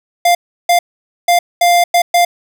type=tone bursts at uneven times; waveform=square; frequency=698.5 Hz; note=F5; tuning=in tune; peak=-8 dBFS; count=6; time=0.25-0.35 / 0.69-0.79 / 1.28-1.39 / 1.61-1.84 / 1.94-2.02 / 2.14-2.25 s; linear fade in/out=5 ms; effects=none